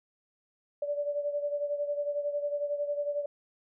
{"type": "beating tone pair", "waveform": "sine", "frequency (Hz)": [579, 590], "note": ["D5", "D5"], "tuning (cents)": [-25, 8], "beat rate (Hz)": 11, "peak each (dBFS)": [-30, -36], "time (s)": [0.82, 3.26], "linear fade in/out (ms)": 5, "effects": []}